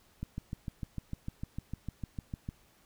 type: click train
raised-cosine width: 5 ms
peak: -24 dBFS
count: 16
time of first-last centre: 0.23-2.489 s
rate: 6.64 Hz
effects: pink hiss -65 dBFS RMS until 2.85 s